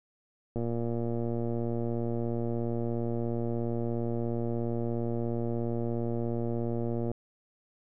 click train, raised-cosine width 2 ms, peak -20 dBFS, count 768, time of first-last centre 0.56-7.116 s, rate 117 Hz, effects none

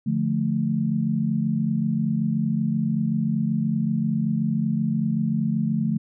sine chord, D minor, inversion none, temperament equal, 146.83 / 174.61 / 220 Hz, D3 / F3 / A3, 0 / 0 / 0 cents, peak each -26 / -26 / -23 dBFS, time 0.06-5.98 s, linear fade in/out 10 ms, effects none

